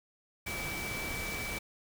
sine tone in noise, 2306 Hz, D7, 32 cents flat, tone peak -38 dBFS, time 0.46-1.59 s, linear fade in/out 10 ms, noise pink, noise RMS -39 dBFS, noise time 0.46-1.59 s, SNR -2 dB, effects none

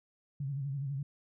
sine tone with vibrato, 138.59 Hz, C#3, in tune, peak -33 dBFS, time 0.4-1.03 s, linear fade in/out 5 ms, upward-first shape sine, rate 12 Hz, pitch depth 81 cents each way, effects none

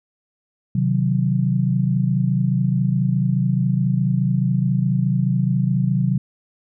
sine chord, C diminished, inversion none, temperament equal, 130.81 / 155.56 / 185 Hz, C3 / Eb3 / Gb3, 0 / 0 / 0 cents, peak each -19 / -23 / -20 dBFS, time 0.75-6.18 s, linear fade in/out 5 ms, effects none

